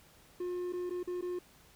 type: tone with dropouts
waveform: triangle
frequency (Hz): 357.4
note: F4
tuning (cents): +40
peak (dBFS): -32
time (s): 0.4-1.39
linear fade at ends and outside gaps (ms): 5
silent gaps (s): 0.725-0.733 / 0.897-0.906 / 1.031-1.074 / 1.212-1.224
effects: pink hiss -61 dBFS RMS until 1.75 s